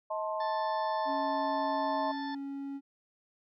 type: chord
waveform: sine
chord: A diminished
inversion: second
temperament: just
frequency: 633.6 / 880 / 1056 Hz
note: Eb5 / A5 / C6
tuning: +31 / 0 / +16 cents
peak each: -34 / -37 / -37 dBFS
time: 0.1-2.12 s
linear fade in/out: 10 ms
type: harmonic tone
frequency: 880 Hz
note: A5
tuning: in tune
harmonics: 1 / 2 / 4 / 5 / 6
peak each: -38 / -44 / -50 / -52 / -54 dBFS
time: 0.4-2.35 s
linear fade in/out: 5 ms
type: tone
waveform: triangle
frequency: 277.2 Hz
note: C#4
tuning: in tune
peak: -34 dBFS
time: 1.05-2.81 s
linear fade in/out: 50 ms
effects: none